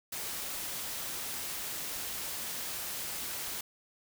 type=noise; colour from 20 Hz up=white; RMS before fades=-38 dBFS; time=0.12-3.61 s; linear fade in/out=5 ms; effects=none